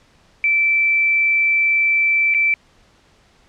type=tone with dropouts; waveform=sine; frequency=2329 Hz; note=D7; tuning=15 cents flat; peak=-13 dBFS; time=0.44-2.54 s; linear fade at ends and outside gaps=1 ms; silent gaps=2.34-2.346 s; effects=pink hiss -54 dBFS RMS until 3.48 s + low-pass 6000 Hz 12 dB/octave